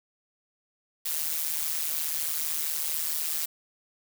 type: noise with amplitude modulation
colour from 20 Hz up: blue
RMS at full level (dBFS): -26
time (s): 1.05-3.46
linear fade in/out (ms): 10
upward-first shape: sine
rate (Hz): 156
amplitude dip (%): 90
effects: none